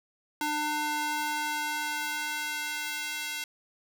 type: tone with high-pass filter sweep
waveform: square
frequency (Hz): 299.8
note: D4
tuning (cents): +36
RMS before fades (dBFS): -32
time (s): 0.41-3.44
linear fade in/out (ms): 2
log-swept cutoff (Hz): 620 to 2300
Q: 1.1
effects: none